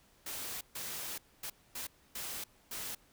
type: noise bursts at uneven times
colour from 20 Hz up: white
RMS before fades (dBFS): -41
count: 6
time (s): 0.26-0.61 / 0.75-1.18 / 1.43-1.5 / 1.75-1.87 / 2.15-2.44 / 2.71-2.95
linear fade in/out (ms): 5
effects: pink hiss -66 dBFS RMS until 3.12 s